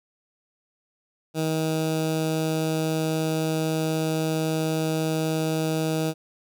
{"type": "tone with notch filter", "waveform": "15% pulse", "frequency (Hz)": 158.6, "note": "D#3", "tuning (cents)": 33, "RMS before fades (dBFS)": -25, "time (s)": [1.34, 6.14], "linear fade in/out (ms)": 50, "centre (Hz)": 1800, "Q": 1.4, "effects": []}